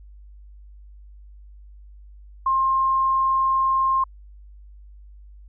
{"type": "tone", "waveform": "sine", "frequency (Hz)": 1062, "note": "C6", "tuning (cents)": 25, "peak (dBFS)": -17, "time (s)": [2.46, 4.04], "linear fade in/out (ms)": 5, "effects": ["added 50 Hz sine -42 dBFS peak until 5.48 s"]}